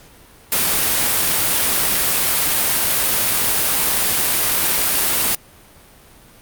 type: noise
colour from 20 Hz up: white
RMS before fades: -17 dBFS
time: 0.52-5.35 s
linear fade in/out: 2 ms
effects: pink hiss -46 dBFS RMS until 6.41 s + Opus 48 kbps